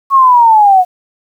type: linear sweep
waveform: sine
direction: down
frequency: 1107 to 715 Hz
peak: -3 dBFS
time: 0.1-0.85 s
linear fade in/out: 50 ms
effects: 7-bit